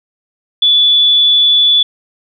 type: tone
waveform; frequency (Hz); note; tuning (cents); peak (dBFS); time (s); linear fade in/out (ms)
sine; 3452; A7; -34; -6; 0.62-1.83; 5
effects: none